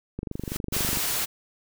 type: click train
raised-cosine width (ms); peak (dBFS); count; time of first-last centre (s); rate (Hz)
3; -18; 20; 0.19-0.972; 24.3
type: noise with exponential growth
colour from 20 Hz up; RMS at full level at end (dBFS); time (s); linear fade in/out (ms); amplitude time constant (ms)
white; -30; 0.32-0.57; 5; 53
type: noise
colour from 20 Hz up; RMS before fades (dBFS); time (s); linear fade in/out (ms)
white; -27; 0.72-1.26; 20
effects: none